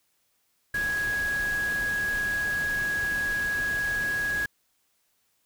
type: tone in noise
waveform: sine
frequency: 1661.2 Hz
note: G#6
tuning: in tune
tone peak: -25 dBFS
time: 0.74-4.46 s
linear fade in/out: 5 ms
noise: pink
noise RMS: -38 dBFS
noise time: 0.74-4.46 s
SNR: +10 dB
effects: white hiss -71 dBFS RMS until 5.45 s